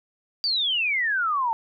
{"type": "exponential sweep", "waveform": "sine", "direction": "down", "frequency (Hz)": [4744, 880], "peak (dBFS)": -21, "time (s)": [0.44, 1.53], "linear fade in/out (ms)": 0, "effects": []}